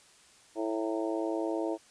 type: harmonic tone with a mistuned harmonic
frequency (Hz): 110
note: A2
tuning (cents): 0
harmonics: 3 / 4 / 5 / 6 / 7 / 8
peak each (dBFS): -32 / -37 / -37 / -37 / -44 / -42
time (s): 0.55-1.78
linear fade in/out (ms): 50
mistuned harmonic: 8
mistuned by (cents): +75
effects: white hiss -59 dBFS RMS until 1.9 s + resampled to 22050 Hz